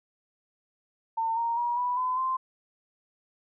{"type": "tone with pitch steps", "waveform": "sine", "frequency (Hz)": [904, 930, 956.6, 984.1, 1012.4, 1041.4], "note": ["A5", "A#5", "A#5", "B5", "B5", "C6"], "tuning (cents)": [47, -4, 44, -6, 43, -8], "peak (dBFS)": -25, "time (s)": [1.17, 2.37], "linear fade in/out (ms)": 10, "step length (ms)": 200, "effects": []}